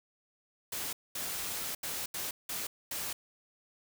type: noise bursts at uneven times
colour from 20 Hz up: white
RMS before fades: -37 dBFS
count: 6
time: 0.72-0.93 / 1.15-1.75 / 1.83-2.06 / 2.14-2.31 / 2.49-2.67 / 2.91-3.13 s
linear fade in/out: 5 ms
effects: none